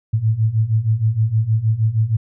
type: beating tone pair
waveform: sine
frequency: 106.9 / 113.3 Hz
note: A2 / A#2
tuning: -49 / -49 cents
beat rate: 6.4 Hz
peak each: -19 / -16 dBFS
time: 0.13-2.17 s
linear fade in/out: 10 ms
effects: none